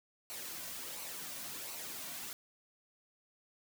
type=noise with flanger; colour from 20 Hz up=white; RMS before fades=-44 dBFS; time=0.3-2.33 s; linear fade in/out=0 ms; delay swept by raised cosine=0.58 to 2.38 ms; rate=1.4 Hz; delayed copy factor=-0.5; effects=none